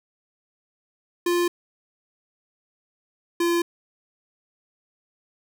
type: tone pair in turn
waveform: square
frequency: 349.2 / 342.8 Hz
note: F4 / F4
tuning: 0 / -32 cents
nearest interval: unison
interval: 32 cents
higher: first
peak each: -20 dBFS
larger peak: neither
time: 1.26-1.48 / 3.4-3.62 s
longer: neither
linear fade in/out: 5 ms
effects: none